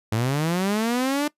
sawtooth linear sweep, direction up, 104.5 to 300 Hz, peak -17 dBFS, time 0.12-1.28 s, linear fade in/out 5 ms, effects noise-tail reverb RT60 0.1 s tail -21 dB re dry + resampled to 32000 Hz

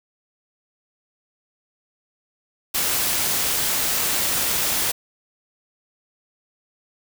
white noise, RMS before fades -22 dBFS, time 2.74-4.92 s, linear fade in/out 10 ms, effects none

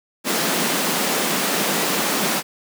pink high-pass noise, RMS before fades -21 dBFS, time 0.24-2.43 s, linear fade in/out 50 ms, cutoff 170 Hz, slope 48 dB/octave, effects none

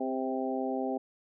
harmonic tone with a mistuned harmonic, 130.81 Hz, C3, in tune, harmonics 2 / 3 / 4 / 5 / 6, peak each -33 / -36 / -37 / -38 / -37 dBFS, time 0-0.98 s, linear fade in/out 10 ms, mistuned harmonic 3, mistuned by +22 cents, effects none

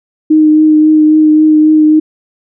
sine tone with vibrato, 308.6 Hz, D#4, 14 cents flat, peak -3 dBFS, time 0.3-2 s, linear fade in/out 10 ms, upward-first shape triangle, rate 3.7 Hz, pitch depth 17 cents each way, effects none

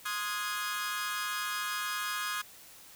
sawtooth chord, Ab dominant seventh, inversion first, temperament equal with one note detuned, 1046.5 / 1244.5 / 1447 / 1661.2 Hz, C6 / Eb6 / Gb6 / Ab6, 0 / 0 / -39 / 0 cents, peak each -37 / -33 / -38 / -33 dBFS, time 0.05-2.42 s, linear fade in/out 10 ms, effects white hiss -53 dBFS RMS until 2.95 s

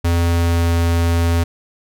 square tone with pitch glide, 85.2 to 84.61 Hz, F2 to E2, -42 to +46 cents, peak -14 dBFS, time 0.04-1.44 s, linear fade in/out 10 ms, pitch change -12 cents, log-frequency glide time 0.19-0.75 s, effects none

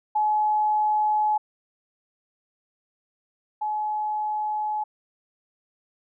sine tone pair in turn, 850 / 850 Hz, G#5 / G#5, +40 / +40 cents, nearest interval unison, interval 0 cents, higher neither, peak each -19 / -24 dBFS, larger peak first, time 0.15-1.38 / 3.61-4.84 s, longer neither, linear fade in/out 10 ms, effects none

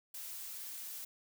blue noise, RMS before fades -45 dBFS, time 0.14-1.05 s, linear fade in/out 5 ms, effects none

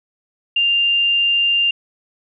sine tone, 2794 Hz, F7, in tune, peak -13 dBFS, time 0.56-1.71 s, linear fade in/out 5 ms, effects none

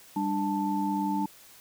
sine tone cluster, 198.2 / 295.8 / 882 Hz, G3 / D4 / A5, +19 / +13 / +4 cents, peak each -30 dBFS, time 0.16-1.26 s, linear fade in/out 5 ms, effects white hiss -53 dBFS RMS until 1.6 s

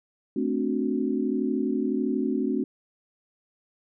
sine chord, D dominant seventh, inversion second, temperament equal, 220 / 261.6 / 293.7 / 370 Hz, A3 / C4 / D4 / F#4, 0 / 0 / 0 / 0 cents, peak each -29 / -27 / -30 / -30 dBFS, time 0.36-2.64 s, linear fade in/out 5 ms, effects none

